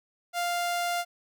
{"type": "tone", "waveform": "sawtooth", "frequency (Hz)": 698.5, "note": "F5", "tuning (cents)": 0, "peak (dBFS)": -23, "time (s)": [0.33, 1.05], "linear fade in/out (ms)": 50, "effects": []}